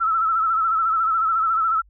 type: tone with vibrato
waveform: sine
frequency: 1318.5 Hz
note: E6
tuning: in tune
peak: -17 dBFS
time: 0-1.82 s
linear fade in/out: 20 ms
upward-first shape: sine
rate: 14 Hz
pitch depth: 58 cents each way
effects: added 50 Hz sine -51 dBFS peak until 1.89 s